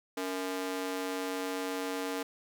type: ring-modulated tone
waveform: sawtooth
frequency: 372.3 Hz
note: F#4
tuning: 11 cents sharp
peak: -26 dBFS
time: 0.17-2.23 s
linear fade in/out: 5 ms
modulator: 91 Hz
effects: none